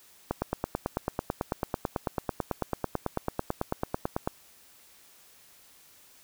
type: click train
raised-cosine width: 1 ms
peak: -13 dBFS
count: 37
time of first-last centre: 0.31-4.275 s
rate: 9.08 Hz
effects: white hiss -57 dBFS RMS until 6.23 s